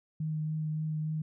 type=tone with vibrato; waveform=sine; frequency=155.3 Hz; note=D#3; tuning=3 cents flat; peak=-30 dBFS; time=0.2-1.22 s; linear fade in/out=5 ms; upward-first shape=triangle; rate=3.5 Hz; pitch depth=15 cents each way; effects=none